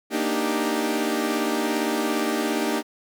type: chord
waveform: sawtooth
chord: Eb major seventh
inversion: second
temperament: equal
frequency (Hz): 233.1 / 293.7 / 311.1 / 392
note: Bb3 / D4 / Eb4 / G4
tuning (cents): 0 / 0 / 0 / 0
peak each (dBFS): -24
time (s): 0.1-2.83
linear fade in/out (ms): 50
effects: none